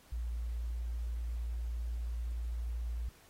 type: tone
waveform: sine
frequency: 58.27 Hz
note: A#1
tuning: in tune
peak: -34 dBFS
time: 0.12-3.09 s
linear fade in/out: 5 ms
effects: pink hiss -62 dBFS RMS until 3.29 s + AAC 48 kbps